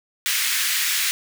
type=high-pass noise; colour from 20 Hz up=pink; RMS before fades=-22 dBFS; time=0.26-1.11 s; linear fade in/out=0 ms; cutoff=1700 Hz; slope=24 dB/octave; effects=none